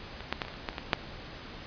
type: clicks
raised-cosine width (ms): 0.3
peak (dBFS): -24 / -11 / -13 / -24 / -24 / -28 / -15 / -29 / -17 / -6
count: 10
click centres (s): 0.206 / 0.326 / 0.418 / 0.45 / 0.483 / 0.54 / 0.688 / 0.73 / 0.782 / 0.932
effects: pink hiss -44 dBFS RMS until 1.66 s + resampled to 11025 Hz